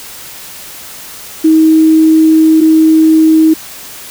sine tone pair in turn, 317.3 / 317.3 Hz, D#4 / D#4, +34 / +34 cents, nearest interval unison, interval 0 cents, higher neither, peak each -3 dBFS, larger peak neither, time 1.44-2.61 / 2.61-3.54 s, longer first, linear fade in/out 10 ms, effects white hiss -29 dBFS RMS until 4.1 s

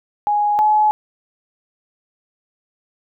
sine tone pair in turn, 830.6 / 850.5 Hz, G#5 / G#5, 0 / +41 cents, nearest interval unison, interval 41 cents, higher second, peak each -14 / -11 dBFS, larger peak second, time 0.27-0.59 / 0.59-0.91 s, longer neither, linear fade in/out 0 ms, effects none

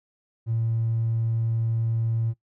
triangle tone, 113.9 Hz, A#2, 40 cents flat, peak -19 dBFS, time 0.46-2.34 s, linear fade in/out 50 ms, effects noise-tail reverb RT60 0.1 s tail -19 dB re dry + tanh soft clip ceiling -18 dBFS

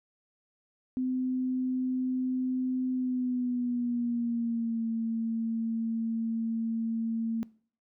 sine tone with pitch glide, 256 to 226.8 Hz, C4 to A#3, -38 to -47 cents, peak -27 dBFS, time 0.97-7.43 s, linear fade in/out 0 ms, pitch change -209 cents, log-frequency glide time 2.92-4.86 s, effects noise-tail reverb RT60 0.5 s tail -22 dB re dry

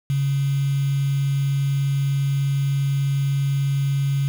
sine tone with quantisation, 138.59 Hz, C#3, in tune, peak -18 dBFS, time 0.1-4.28 s, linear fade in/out 0 ms, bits 6, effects none

